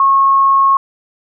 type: tone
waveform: sine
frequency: 1091 Hz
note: C#6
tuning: 28 cents flat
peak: -7 dBFS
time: 0-0.77 s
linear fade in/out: 2 ms
effects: none